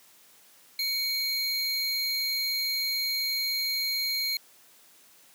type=tone pair together; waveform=square; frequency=2239 / 4191 Hz; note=C#7 / C8; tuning=+17 / +2 cents; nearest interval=major seventh; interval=1085 cents; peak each=-34 / -28 dBFS; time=0.79-4.37 s; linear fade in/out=2 ms; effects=white hiss -57 dBFS RMS until 5.34 s + high-pass 150 Hz 12 dB/octave